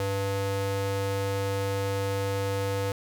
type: ring-modulated tone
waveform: square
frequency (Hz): 196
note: G3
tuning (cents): 0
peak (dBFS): -24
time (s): 0-2.92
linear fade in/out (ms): 2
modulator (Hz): 297
effects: none